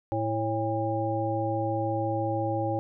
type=harmonic tone with a mistuned harmonic; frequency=110 Hz; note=A2; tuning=in tune; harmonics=1 / 3 / 5 / 7; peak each=-31 / -31 / -31 / -31 dBFS; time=0.12-2.79 s; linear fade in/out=0 ms; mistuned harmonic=7; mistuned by=+75 cents; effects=none